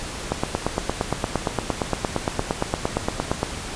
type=click train; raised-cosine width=1 ms; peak=-6 dBFS; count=28; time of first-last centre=0.32-3.431 s; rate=8.68 Hz; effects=pink hiss -32 dBFS RMS until 3.75 s + resampled to 22050 Hz